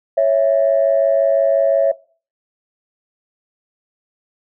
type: tone pair together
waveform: sine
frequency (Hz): 553.6 / 659.3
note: C#5 / E5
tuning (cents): -2 / 0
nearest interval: minor third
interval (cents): 302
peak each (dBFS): -13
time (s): 0.17-1.92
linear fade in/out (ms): 10
effects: noise-tail reverb RT60 0.4 s tail -21 dB re dry + tanh soft clip ceiling -5 dBFS